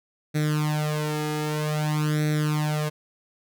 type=tone with flanger; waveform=sawtooth; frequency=151.8 Hz; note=D#3; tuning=42 cents flat; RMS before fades=-25 dBFS; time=0.34-2.9 s; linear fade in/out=20 ms; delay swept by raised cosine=0.5 to 2.4 ms; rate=0.52 Hz; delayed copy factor=+0.9; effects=none